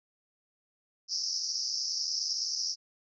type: band-pass noise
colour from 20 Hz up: white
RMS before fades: -33 dBFS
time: 1.08-2.76 s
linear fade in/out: 50 ms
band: 4900 to 5700 Hz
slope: 96 dB/octave
effects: none